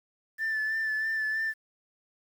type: tone with vibrato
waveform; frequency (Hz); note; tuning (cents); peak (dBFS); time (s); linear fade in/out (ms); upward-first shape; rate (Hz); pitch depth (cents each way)
sine; 1760; A6; 0; -25; 0.38-1.54; 50; sine; 3.1; 27
effects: tanh soft clip ceiling -25 dBFS + 9-bit